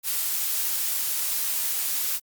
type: noise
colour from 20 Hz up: blue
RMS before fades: -26 dBFS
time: 0.03-2.2 s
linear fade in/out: 50 ms
effects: Opus 48 kbps